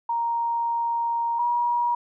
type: tone pair in turn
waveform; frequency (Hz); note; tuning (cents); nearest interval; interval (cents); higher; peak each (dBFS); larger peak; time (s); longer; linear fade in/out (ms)
sine; 934 / 956.9; A#5 / A#5; +3 / +45; unison; 42; second; -22 / -20; second; 0.09-1.39 / 1.39-1.95; first; 5
effects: none